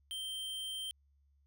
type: tone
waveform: square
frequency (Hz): 3136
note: G7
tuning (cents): 0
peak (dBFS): -39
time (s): 0.11-0.91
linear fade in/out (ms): 0
effects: added 70 Hz sine -67 dBFS peak until 1.46 s